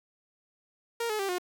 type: tone with pitch steps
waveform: sawtooth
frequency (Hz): 466.2 / 427.5 / 392 / 359.5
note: A#4 / A4 / G4 / F#4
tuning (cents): 0 / -50 / 0 / -50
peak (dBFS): -25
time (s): 1-1.384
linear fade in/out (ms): 5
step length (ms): 96
effects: none